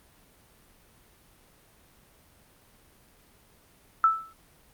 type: tone with exponential decay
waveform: sine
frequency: 1317 Hz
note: E6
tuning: 2 cents flat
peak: -14 dBFS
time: 4.04-4.33 s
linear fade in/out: 1 ms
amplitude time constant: 62 ms
effects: pink hiss -59 dBFS RMS until 4.73 s + Opus 32 kbps